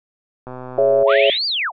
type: click train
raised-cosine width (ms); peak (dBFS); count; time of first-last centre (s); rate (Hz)
1; -19; 72; 0.47-1.029; 127
type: chord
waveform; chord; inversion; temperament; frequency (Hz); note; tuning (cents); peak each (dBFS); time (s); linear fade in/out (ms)
sine; C# minor; second; just; 415.8 / 554.4 / 665.2; G#4 / C#5 / E5; +2 / 0 / +16; -18 / -14 / -17; 0.78-1.3; 2
type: linear two-way sweep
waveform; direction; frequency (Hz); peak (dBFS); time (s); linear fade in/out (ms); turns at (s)
sine; up then down; 594 to 4817 to 594; -18; 1.04-1.72; 50; 1.46
type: band-pass noise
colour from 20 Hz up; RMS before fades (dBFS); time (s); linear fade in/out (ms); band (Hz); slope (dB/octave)
pink; -26; 1.07-1.39; 50; 1900 to 3700; 96
effects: none